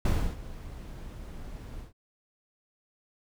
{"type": "noise with ADSR envelope", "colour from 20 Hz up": "brown", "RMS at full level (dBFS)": -23, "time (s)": [0.05, 1.93], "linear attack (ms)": 4, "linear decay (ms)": 300, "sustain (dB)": -18, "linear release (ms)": 130, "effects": []}